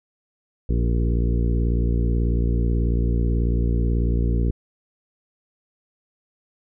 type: harmonic tone with a mistuned harmonic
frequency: 58.27 Hz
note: A#1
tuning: in tune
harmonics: 1 / 2 / 3 / 4 / 5 / 6 / 7 / 8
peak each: -19 / -25 / -29 / -31 / -33 / -35 / -36 / -37 dBFS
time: 0.69-4.51 s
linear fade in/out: 5 ms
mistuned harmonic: 7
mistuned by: -17 cents
effects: none